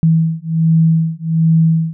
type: beating tone pair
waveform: sine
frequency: 161.7 / 163 Hz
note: E3 / E3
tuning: -33 / -19 cents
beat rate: 1.3 Hz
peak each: -13 / -13 dBFS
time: 0.03-1.93 s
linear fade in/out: 0 ms
effects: none